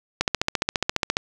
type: click train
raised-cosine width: 0.2 ms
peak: -3 dBFS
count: 15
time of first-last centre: 0.21-1.169 s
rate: 14.6 Hz
effects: none